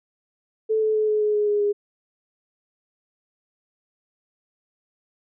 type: tone with pitch steps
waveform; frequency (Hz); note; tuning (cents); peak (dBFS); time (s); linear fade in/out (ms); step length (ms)
sine; 437.9 / 433.9 / 429.9 / 425.9 / 422 / 418.1 / 414.3 / 410.5; A4 / A4 / A4 / G#4 / G#4 / G#4 / G#4 / G#4; -8 / -24 / -40 / +44 / +28 / +12 / -4 / -20; -18; 0.69-1.73; 20; 130
effects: none